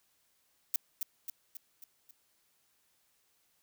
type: noise with echo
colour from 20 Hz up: violet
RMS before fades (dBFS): -29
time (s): 0.74-0.76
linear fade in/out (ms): 2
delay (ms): 270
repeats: 5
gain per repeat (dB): -5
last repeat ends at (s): 2.11
effects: white hiss -73 dBFS RMS until 3.62 s